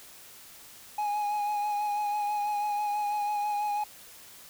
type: tone with vibrato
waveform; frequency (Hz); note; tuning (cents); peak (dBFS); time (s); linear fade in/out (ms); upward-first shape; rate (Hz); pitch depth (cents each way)
triangle; 830.6; G#5; 0; -25; 0.98-3.84; 5; sine; 6.1; 23
effects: white hiss -50 dBFS RMS until 4.49 s